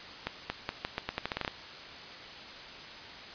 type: accelerating click train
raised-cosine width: 0.3 ms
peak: -15 dBFS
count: 13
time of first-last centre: 0.27-1.478 s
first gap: 230 ms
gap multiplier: 0.83
effects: white hiss -45 dBFS RMS until 3.34 s + resampled to 11025 Hz